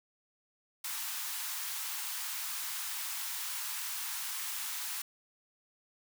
white high-pass noise, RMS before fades -38 dBFS, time 0.84-5.02 s, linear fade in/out 5 ms, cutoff 830 Hz, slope 48 dB/octave, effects none

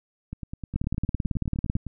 two click trains, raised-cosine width 5 ms, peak -21 / -13 dBFS, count 16 / 19, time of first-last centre 0.33-1.867 / 0.76-1.754 s, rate 9.76 / 18.1 Hz, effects none

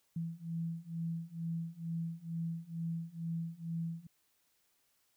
sine beating tone pair, 164.81 / 167.01 Hz, E3 / E3, 0 / +23 cents, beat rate 2.2 Hz, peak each -40 / -39 dBFS, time 0.16-4.07 s, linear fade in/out 5 ms, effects white hiss -75 dBFS RMS until 5.16 s

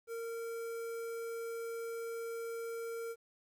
square tone with notch filter, 460.6 Hz, A#4, 21 cents flat, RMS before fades -41 dBFS, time 0.07-3.16 s, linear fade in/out 50 ms, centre 3600 Hz, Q 0.83, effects 12-bit

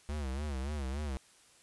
square tone with vibrato, 70.1 Hz, C#2, 20 cents sharp, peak -35 dBFS, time 0.09-1.17 s, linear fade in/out 0 ms, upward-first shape sine, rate 3.5 Hz, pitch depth 140 cents each way, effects white hiss -62 dBFS RMS until 1.62 s + resampled to 24000 Hz

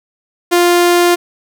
sawtooth tone, 350 Hz, F4, 4 cents sharp, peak -4 dBFS, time 0.51-1.16 s, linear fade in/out 20 ms, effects none

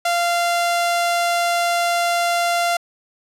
sawtooth tone, 692 Hz, F5, 16 cents flat, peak -13 dBFS, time 0.05-2.77 s, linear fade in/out 5 ms, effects low-pass 12000 Hz 12 dB/octave

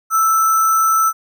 sine tone with sample-and-hold, 1324 Hz, E6, 7 cents sharp, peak -11 dBFS, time 0.1-1.13 s, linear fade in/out 50 ms, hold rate 7350 Hz, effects none

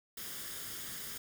white noise with comb filter, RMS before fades -43 dBFS, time 0.17-1.18 s, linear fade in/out 5 ms, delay 0.59 ms, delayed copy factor +0.55, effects none

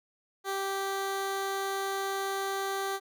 15% pulse tone, 390.6 Hz, G4, 6 cents flat, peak -24 dBFS, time 0.44-3 s, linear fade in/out 50 ms, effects none

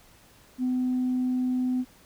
sine tone, 253.1 Hz, B3, 43 cents sharp, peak -22 dBFS, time 0.58-1.85 s, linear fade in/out 50 ms, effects tanh soft clip ceiling -20 dBFS + pink hiss -56 dBFS RMS until 2.05 s

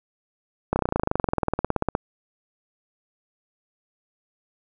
slowing click train, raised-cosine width 1 ms, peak -7 dBFS, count 28, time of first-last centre 0.73-1.951 s, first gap 30 ms, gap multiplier 1.03, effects none

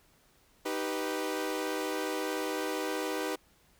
sawtooth chord, Eb augmented, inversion none, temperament equal with one note detuned, 311.1 / 389.7 / 493.9 Hz, Eb4 / G4 / B4, 0 / -10 / 0 cents, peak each -32 dBFS, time 0.65-3.36 s, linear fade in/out 10 ms, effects pink hiss -65 dBFS RMS until 3.79 s

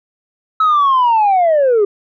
sine linear sweep, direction down, 1300 to 392 Hz, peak -7 dBFS, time 0.6-1.85 s, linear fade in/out 5 ms, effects tanh soft clip ceiling -7 dBFS

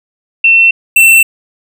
sine / square tone pair in turn, 2699 / 2688 Hz, E7 / E7, +40 / +33 cents, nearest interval unison, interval 7 cents, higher first, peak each -3 dBFS, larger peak neither, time 0.44-0.71 / 0.96-1.23 s, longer neither, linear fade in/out 5 ms, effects none

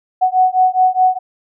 sine beating tone pair, 740 / 744.8 Hz, F#5 / F#5, 0 / +11 cents, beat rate 4.8 Hz, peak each -13 dBFS, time 0.21-1.19 s, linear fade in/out 20 ms, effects none

